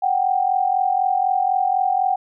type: tone pair together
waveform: sine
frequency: 740 / 784 Hz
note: F#5 / G5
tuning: 0 / 0 cents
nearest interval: minor second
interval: 100 cents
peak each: -19 dBFS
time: 0.02-2.16 s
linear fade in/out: 10 ms
effects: none